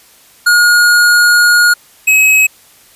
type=tone pair in turn; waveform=square; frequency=1435 / 2557 Hz; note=F6 / D#7; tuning=+47 / +47 cents; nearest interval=minor seventh; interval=1000 cents; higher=second; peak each=-6 dBFS; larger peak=neither; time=0.46-1.74 / 2.07-2.47 s; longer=first; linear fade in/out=10 ms; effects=white hiss -44 dBFS RMS until 2.95 s + resampled to 32000 Hz